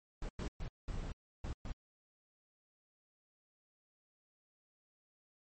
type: noise bursts at uneven times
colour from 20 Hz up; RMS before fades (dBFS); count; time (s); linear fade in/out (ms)
brown; -40; 6; 0.22-0.29 / 0.39-0.48 / 0.6-0.68 / 0.88-1.12 / 1.44-1.53 / 1.65-1.72; 2
effects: MP3 32 kbps